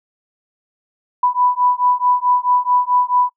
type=beating tone pair; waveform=sine; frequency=987.8 / 992.4 Hz; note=B5 / B5; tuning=0 / +8 cents; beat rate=4.6 Hz; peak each=-16 dBFS; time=1.23-3.3 s; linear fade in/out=5 ms; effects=noise-tail reverb RT60 0.1 s tail -25 dB re dry